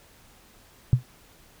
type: tone with exponential decay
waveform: sine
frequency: 124.7 Hz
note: B2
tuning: 17 cents sharp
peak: -10 dBFS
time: 0.93-1.03 s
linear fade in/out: 0 ms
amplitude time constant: 21 ms
effects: pink hiss -55 dBFS RMS until 1.6 s